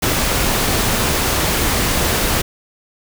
pink noise, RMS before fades -17 dBFS, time 0.02-2.42 s, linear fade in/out 10 ms, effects none

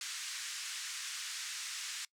white band-pass noise, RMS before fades -42 dBFS, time 0.01-2.05 s, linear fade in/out 2 ms, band 1400 to 7900 Hz, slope 24 dB/octave, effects noise-tail reverb RT60 0.1 s tail -22 dB re dry

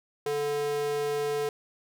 square tone with high-pass filter, 145.7 Hz, D3, 13 cents flat, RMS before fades -29 dBFS, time 0.26-1.49 s, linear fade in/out 2 ms, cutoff 400 Hz, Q 2.9, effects none

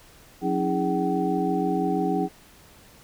sine tone cluster, 181 / 276 / 322.1 / 410.6 / 759 Hz, F#3 / C#4 / E4 / G#4 / F#5, -38 / -7 / -40 / -20 / +44 cents, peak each -28 dBFS, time 0.41-2.29 s, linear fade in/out 50 ms, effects pink hiss -52 dBFS RMS until 3.03 s

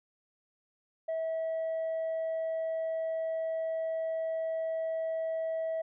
sine tone, 648 Hz, E5, 30 cents flat, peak -28 dBFS, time 1.08-5.82 s, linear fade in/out 10 ms, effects tanh soft clip ceiling -29 dBFS

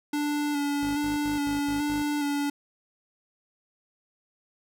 square tone with vibrato, 290.3 Hz, D4, 20 cents flat, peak -26 dBFS, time 0.13-2.5 s, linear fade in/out 5 ms, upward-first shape square, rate 1.2 Hz, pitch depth 21 cents each way
15% pulse tone bursts, 52 Hz, G#1, 3 cents sharp, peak -32 dBFS, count 6, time 0.81-2.03 s, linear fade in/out 20 ms, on 150 ms, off 64 ms
effects none

